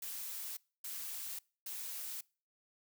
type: noise bursts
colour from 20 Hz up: blue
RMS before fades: -43 dBFS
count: 3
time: 0.02-2.21 s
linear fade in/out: 5 ms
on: 550 ms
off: 270 ms
effects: noise-tail reverb RT60 0.4 s tail -25 dB re dry

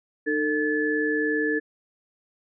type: tone cluster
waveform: sine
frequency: 304.7 / 447.4 / 1729 Hz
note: D#4 / A4 / A6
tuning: -36 / +29 / -31 cents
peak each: -26 dBFS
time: 0.26-1.6 s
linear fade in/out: 20 ms
effects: none

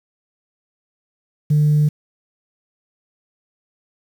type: tone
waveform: sine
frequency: 150 Hz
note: D3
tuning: 37 cents sharp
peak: -10 dBFS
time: 1.5-1.89 s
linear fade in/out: 10 ms
effects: tanh soft clip ceiling -9 dBFS + 7-bit

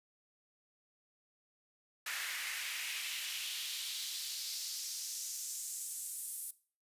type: noise with high-pass filter sweep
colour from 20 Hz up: pink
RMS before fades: -41 dBFS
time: 2.06-6.51 s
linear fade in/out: 5 ms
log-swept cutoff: 1700 to 10000 Hz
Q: 2.1
effects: noise-tail reverb RT60 0.4 s tail -18 dB re dry + resampled to 32000 Hz

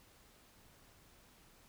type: silence
effects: pink hiss -64 dBFS RMS until 1.68 s

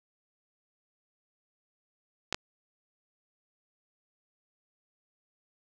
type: clicks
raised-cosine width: 0.2 ms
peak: -12 / -12 dBFS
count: 2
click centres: 2.326 / 2.345 s
effects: none

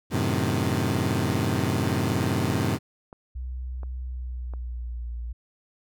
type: chord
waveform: 20% pulse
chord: F# diminished seventh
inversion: none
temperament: equal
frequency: 92.5 / 110 / 130.81 / 155.56 Hz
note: F#2 / A2 / C3 / Eb3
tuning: 0 / 0 / 0 / 0 cents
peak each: -23 / -23 / -23 / -26 dBFS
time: 0.1-2.79 s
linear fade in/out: 50 ms
type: click train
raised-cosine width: 1 ms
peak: -29 dBFS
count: 5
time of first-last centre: 1.72-4.537 s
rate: 1.42 Hz
type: tone with pitch glide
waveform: sine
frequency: 63 to 58.78 Hz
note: B1 to A#1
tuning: +35 to +15 cents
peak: -30 dBFS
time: 3.35-5.33 s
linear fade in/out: 10 ms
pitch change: -120 cents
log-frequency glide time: 4.04-5.09 s
effects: none

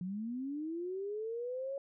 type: linear sweep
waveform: sine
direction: up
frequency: 174.1 to 558 Hz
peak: -36 dBFS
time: 0.01-1.78 s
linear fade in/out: 2 ms
effects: none

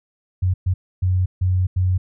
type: tone bursts at uneven times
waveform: sine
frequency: 92 Hz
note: F#2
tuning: 9 cents flat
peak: -15 dBFS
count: 5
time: 0.42-0.54 / 0.66-0.74 / 1.02-1.26 / 1.41-1.67 / 1.76-1.98 s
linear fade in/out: 10 ms
effects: none

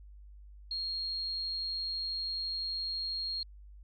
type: tone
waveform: sine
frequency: 4257 Hz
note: C8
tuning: 29 cents sharp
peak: -33 dBFS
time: 0.71-3.43 s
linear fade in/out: 2 ms
effects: added 50 Hz sine -49 dBFS peak until 3.83 s

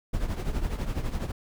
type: noise with tremolo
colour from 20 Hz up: brown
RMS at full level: -26 dBFS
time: 0.13-1.32 s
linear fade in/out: 10 ms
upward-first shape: triangle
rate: 12 Hz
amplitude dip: 75%
effects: none

